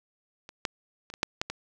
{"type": "clicks", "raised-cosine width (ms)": 0.2, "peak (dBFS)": [-26, -10, -24, -23, -7, -10, -16], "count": 7, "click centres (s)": [0.491, 0.652, 1.101, 1.139, 1.231, 1.415, 1.5], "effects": []}